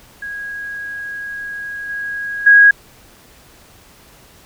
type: tone with level steps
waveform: sine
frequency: 1648 Hz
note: G#6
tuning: 14 cents flat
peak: -24 / -21 / -4 dBFS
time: 0.22-2.71 s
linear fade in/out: 5 ms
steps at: 1.89 / 2.46 s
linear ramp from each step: 10 ms
effects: pink hiss -46 dBFS RMS until 4.45 s